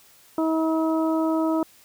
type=harmonic tone; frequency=320.5 Hz; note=E4; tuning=49 cents flat; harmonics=1 / 2 / 3 / 4; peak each=-21 / -27 / -31 / -33 dBFS; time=0.38-1.63 s; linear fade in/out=2 ms; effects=white hiss -54 dBFS RMS until 1.84 s